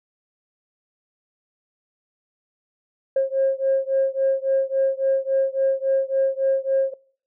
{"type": "beating tone pair", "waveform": "sine", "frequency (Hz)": [536, 539.6], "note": ["C5", "C#5"], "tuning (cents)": [42, -47], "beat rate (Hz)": 3.6, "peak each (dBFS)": -20, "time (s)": [3.16, 6.94], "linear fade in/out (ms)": 5, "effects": ["noise-tail reverb RT60 0.5 s tail -23 dB re dry", "tanh soft clip ceiling -12 dBFS"]}